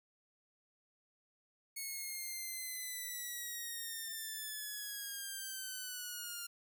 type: linear sweep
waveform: 5% pulse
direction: down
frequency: 2200 to 1395 Hz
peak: -31 dBFS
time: 1.76-6.47 s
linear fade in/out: 10 ms
effects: none